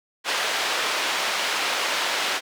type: band-pass noise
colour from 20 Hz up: white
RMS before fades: -25 dBFS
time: 0.24-2.41 s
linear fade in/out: 50 ms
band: 470 to 3500 Hz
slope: 12 dB/octave
effects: none